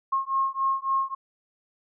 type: beating tone pair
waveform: sine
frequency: 1076 / 1079.6 Hz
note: C6 / C#6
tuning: +48 / -46 cents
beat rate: 3.6 Hz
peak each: -26 dBFS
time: 0.12-1.15 s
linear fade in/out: 10 ms
effects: none